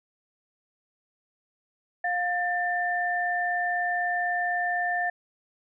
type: tone pair together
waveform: sine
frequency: 708 / 1784 Hz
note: F5 / A6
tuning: +23 / +23 cents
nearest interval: octave + major third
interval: 1600 cents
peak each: -27 dBFS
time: 2.04-5.1 s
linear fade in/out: 5 ms
effects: none